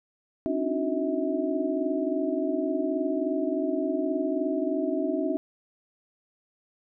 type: tone cluster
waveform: sine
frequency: 269 / 292.5 / 311.7 / 365.8 / 644 Hz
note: C4 / D4 / D#4 / F#4 / E5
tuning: +48 / -7 / +3 / -20 / -41 cents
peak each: -31 dBFS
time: 0.46-5.37 s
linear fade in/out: 0 ms
effects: none